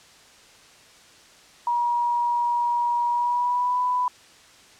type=tone with pitch glide; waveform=sine; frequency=956 to 993.7 Hz; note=A#5 to B5; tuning=+43 to +10 cents; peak=-20 dBFS; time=1.67-4.08 s; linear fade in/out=2 ms; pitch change=+67 cents; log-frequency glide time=3.09-3.8 s; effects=white hiss -51 dBFS RMS until 4.79 s + low-pass 7000 Hz 12 dB/octave